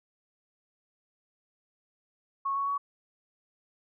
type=tone with pitch steps; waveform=sine; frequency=1100 / 1112.8 / 1125.7 Hz; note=C#6 / C#6 / C#6; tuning=-14 / +6 / +26 cents; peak=-27 dBFS; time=2.45-2.78 s; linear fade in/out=10 ms; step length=110 ms; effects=none